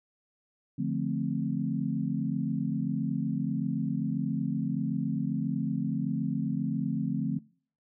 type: chord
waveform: sine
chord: D minor seventh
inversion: none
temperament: equal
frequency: 146.83 / 174.61 / 220 / 261.6 Hz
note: D3 / F3 / A3 / C4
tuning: 0 / 0 / 0 / 0 cents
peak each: -33 dBFS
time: 0.78-7.39 s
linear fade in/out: 10 ms
effects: noise-tail reverb RT60 0.5 s tail -24 dB re dry